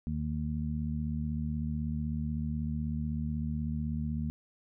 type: harmonic tone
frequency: 76.1 Hz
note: D#2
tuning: 38 cents flat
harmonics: 1 / 2 / 3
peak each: -35 / -35 / -35 dBFS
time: 0.07-4.3 s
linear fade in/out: 0 ms
effects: none